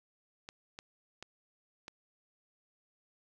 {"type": "clicks", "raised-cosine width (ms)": 0.2, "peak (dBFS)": -27, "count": 4, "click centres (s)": [0.489, 0.789, 1.226, 1.881], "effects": []}